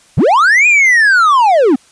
triangle linear two-way sweep, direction up then down, 77.4 to 2489 to 231.9 Hz, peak -4 dBFS, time 0.17-1.76 s, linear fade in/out 10 ms, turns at 0.67 s, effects white hiss -47 dBFS RMS until 1.91 s + resampled to 22050 Hz

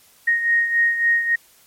sine beating tone pair, 1864.7 / 1868.3 Hz, A#6 / A#6, 0 / +3 cents, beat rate 3.6 Hz, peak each -16 / -23 dBFS, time 0.27-1.36 s, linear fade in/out 10 ms, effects white hiss -53 dBFS RMS until 1.66 s + MP3 64 kbps

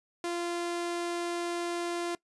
sawtooth tone, 345.5 Hz, F4, 19 cents flat, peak -27 dBFS, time 0.24-2.15 s, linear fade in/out 2 ms, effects noise-tail reverb RT60 0.1 s tail -21 dB re dry + resampled to 24000 Hz

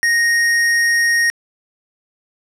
square tone, 1864.7 Hz, A#6, in tune, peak -13 dBFS, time 0.03-1.3 s, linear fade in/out 0 ms, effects low-pass 10000 Hz 12 dB/octave

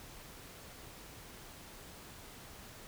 silence, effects pink hiss -52 dBFS RMS until 2.87 s

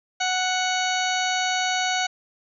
harmonic tone with a mistuned harmonic, 740 Hz, F#5, in tune, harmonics 1 / 2 / 3 / 4 / 5 / 6 / 8 / 9, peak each -25 / -28 / -30 / -31 / -32 / -33 / -34 / -35 dBFS, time 0.2-2.07 s, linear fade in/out 10 ms, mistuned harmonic 5, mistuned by +42 cents, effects none

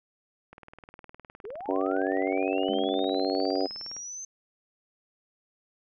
click train, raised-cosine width 0.5 ms, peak -31 dBFS, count 68, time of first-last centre 0.53-3.966 s, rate 19.5 Hz
sine linear sweep, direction up, 370 to 6272 Hz, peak -36 dBFS, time 1.44-4.25 s, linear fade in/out 5 ms
harmonic tone, 95.1 Hz, F#2, 48 cents sharp, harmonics 3 / 4 / 5 / 6 / 7 / 8, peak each -30 / -31 / -32 / -33 / -33 / -34 dBFS, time 1.68-3.67 s, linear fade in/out 10 ms
sine tone with exponential decay, 210.1 Hz, G#3, 20 cents sharp, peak -33 dBFS, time 2.69-4.03 s, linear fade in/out 0 ms, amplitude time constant 290 ms
effects none

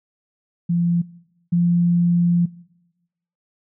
sine tone pair in turn, 172 / 173.2 Hz, F3 / F3, -26 / -14 cents, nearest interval unison, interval 12 cents, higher second, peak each -16 / -14 dBFS, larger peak second, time 0.69-1.02 / 1.52-2.46 s, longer second, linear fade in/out 10 ms, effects noise-tail reverb RT60 1.0 s tail -22 dB re dry

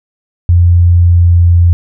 sine tone with pitch glide, 87 to 86.4 Hz, F2 to F2, -6 to -18 cents, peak -3 dBFS, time 0.49-1.73 s, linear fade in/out 0 ms, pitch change -12 cents, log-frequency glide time 0.99-1.44 s, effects none

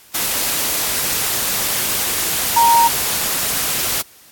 sine tone in noise, 932.3 Hz, A#5, in tune, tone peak -9 dBFS, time 2.56-2.88 s, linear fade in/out 10 ms, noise white, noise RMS -19 dBFS, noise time 0.14-4.02 s, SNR +7 dB, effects white hiss -46 dBFS RMS until 4.31 s + AAC 64 kbps

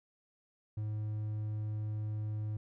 triangle tone, 106.8 Hz, G#2, 49 cents sharp, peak -32 dBFS, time 0.77-2.57 s, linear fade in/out 5 ms, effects none

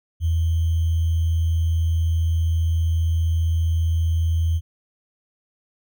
sine tone with sample-and-hold, 82.41 Hz, E2, in tune, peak -17 dBFS, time 0.2-4.61 s, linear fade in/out 50 ms, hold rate 3150 Hz, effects none

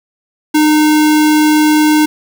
sine tone with sample-and-hold, 304.7 Hz, D#4, 36 cents flat, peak -6 dBFS, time 0.54-2.06 s, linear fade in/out 10 ms, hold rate 1225 Hz, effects none

